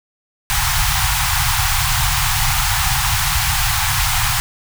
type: band-stop noise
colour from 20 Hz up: pink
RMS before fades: -17 dBFS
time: 0.5-4.4 s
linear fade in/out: 0 ms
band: 150 to 740 Hz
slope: 96 dB/octave
effects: none